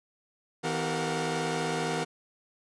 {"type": "tone cluster", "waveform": "sawtooth", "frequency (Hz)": [161.3, 252.5, 384.4, 459.5, 720], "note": ["E3", "B3", "G4", "A#4", "F#5"], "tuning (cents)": [-37, 39, -34, -25, -47], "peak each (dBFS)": [-30, -33, -32, -30, -31], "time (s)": [0.63, 2.05], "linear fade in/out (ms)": 20, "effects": ["resampled to 22050 Hz"]}